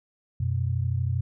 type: tone pair together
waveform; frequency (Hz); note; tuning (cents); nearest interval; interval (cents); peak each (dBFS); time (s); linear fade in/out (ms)
sine; 91.47 / 124.1; F#2 / B2; -19 / +9; perfect fourth; 528; -26 / -26; 0.4-1.21; 5
effects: none